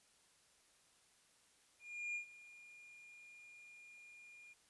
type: tone with ADSR envelope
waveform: triangle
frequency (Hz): 2417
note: D7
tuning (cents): +49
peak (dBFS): -37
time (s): 1.79-4.54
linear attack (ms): 360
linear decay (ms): 100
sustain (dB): -18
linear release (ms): 17
effects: white hiss -71 dBFS RMS until 4.69 s + resampled to 24000 Hz